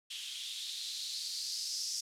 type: noise with band-pass filter sweep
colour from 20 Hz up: violet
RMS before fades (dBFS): -39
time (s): 0.1-2.01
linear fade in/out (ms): 10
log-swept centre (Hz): 3100 to 5400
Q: 4.7
effects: low-pass 9000 Hz 12 dB/octave